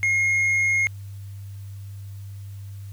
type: tone with tanh clipping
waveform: sine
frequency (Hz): 2147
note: C7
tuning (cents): +44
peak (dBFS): -19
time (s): 0.03-0.87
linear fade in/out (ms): 0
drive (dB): 4
effects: added 99 Hz sine -34 dBFS peak until 2.92 s + white hiss -56 dBFS RMS until 2.92 s